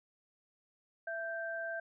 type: tone pair together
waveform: sine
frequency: 665.2 / 1568 Hz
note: E5 / G6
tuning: +16 / 0 cents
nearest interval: octave + minor third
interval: 1484 cents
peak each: -39 / -39 dBFS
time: 1.07-1.8 s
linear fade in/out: 5 ms
effects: none